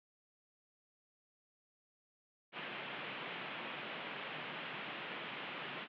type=band-pass noise; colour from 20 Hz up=white; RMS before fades=-45 dBFS; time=2.52-5.88 s; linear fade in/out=50 ms; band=130 to 3200 Hz; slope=48 dB/octave; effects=none